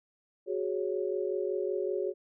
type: chord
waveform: sine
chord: F# suspended second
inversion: none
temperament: equal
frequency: 370 / 415.3 / 554.4 Hz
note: F#4 / G#4 / C#5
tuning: 0 / 0 / 0 cents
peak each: -32 / -33 / -36 dBFS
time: 0.46-2.14 s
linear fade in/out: 50 ms
effects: none